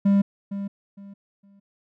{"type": "tone with echo", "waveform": "triangle", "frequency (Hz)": 199, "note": "G3", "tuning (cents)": 26, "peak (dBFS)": -13, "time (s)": [0.05, 0.22], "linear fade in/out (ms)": 10, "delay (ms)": 460, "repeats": 3, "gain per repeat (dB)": -12, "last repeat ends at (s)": 1.6, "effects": []}